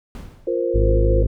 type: noise with exponential decay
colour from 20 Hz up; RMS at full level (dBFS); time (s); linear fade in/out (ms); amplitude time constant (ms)
brown; -30; 0.15-0.75; 1; 130
type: chord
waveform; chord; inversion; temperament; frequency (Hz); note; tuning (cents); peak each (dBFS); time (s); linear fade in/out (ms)
sine; F suspended fourth; none; equal; 349.2 / 466.2 / 523.3; F4 / Bb4 / C5; 0 / 0 / 0; -23; 0.47-1.23; 5
type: harmonic tone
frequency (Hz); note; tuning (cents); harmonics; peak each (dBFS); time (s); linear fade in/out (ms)
51.91; G#1; 0; 1 / 2 / 3 / 4 / 5 / 6 / 7 / 8 / 9 / 10; -15 / -21 / -35 / -35 / -33 / -41 / -35 / -35 / -44 / -34; 0.74-1.27; 10
effects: none